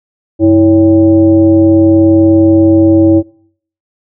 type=tone with frequency modulation; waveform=sine; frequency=326.2 Hz; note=E4; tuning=18 cents flat; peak=-3 dBFS; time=0.39-3.23 s; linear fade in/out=50 ms; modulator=231 Hz; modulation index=0.65; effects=noise-tail reverb RT60 0.6 s tail -23 dB re dry